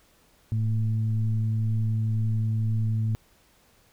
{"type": "tone with frequency modulation", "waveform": "sine", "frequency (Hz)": 110, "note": "A2", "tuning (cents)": 0, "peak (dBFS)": -22, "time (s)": [0.52, 3.15], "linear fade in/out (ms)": 0, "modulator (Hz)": 111, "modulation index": 0.45, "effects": ["pink hiss -61 dBFS RMS until 3.92 s"]}